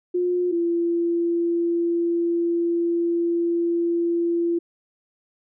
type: tone pair in turn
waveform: sine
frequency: 356.7 / 340.7 Hz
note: F4 / F4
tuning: +37 / -43 cents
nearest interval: minor second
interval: 80 cents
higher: first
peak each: -19 dBFS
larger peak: neither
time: 0.14-0.52 / 0.52-4.59 s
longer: second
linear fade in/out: 10 ms
effects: none